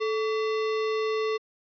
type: tone with sample-and-hold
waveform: sine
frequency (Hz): 436.5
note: A4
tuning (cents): -14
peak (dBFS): -24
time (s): 0-1.38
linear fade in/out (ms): 20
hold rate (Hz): 1575
effects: resampled to 11025 Hz